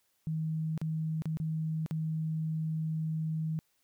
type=tone with dropouts; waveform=sine; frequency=158.4 Hz; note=D#3; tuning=31 cents sharp; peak=-30 dBFS; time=0.27-3.59 s; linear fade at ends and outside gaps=0 ms; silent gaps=0.777-0.815 / 1.221-1.256 / 1.371-1.4 / 1.862-1.91 s; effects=white hiss -74 dBFS RMS until 3.83 s